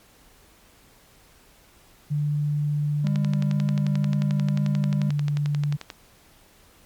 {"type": "tone with pitch glide", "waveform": "sine", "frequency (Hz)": [147.4, 145.96], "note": ["D3", "D3"], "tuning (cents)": [7, -10], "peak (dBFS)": -21, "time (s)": [2.1, 5.77], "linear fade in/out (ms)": 20, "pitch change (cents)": -17, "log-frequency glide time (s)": [2.99, 3.67]}
{"type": "tone with vibrato", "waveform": "triangle", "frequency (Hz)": 199.1, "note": "G3", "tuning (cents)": 27, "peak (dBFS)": -23, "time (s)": [3.04, 5.1], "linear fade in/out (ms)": 5, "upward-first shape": "sine", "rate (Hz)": 2, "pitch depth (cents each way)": 14}
{"type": "click train", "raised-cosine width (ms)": 0.2, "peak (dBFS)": -17, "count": 33, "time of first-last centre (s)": [3.07, 5.902], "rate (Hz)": 11.3}
{"effects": ["pink hiss -55 dBFS RMS until 6.85 s", "MP3 96 kbps"]}